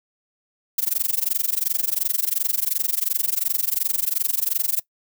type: noise with amplitude modulation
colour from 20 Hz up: violet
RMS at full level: -19 dBFS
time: 0.78-4.8 s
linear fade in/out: 5 ms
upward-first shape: sine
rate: 22.8 Hz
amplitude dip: 100%
effects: noise-tail reverb RT60 0.1 s tail -21 dB re dry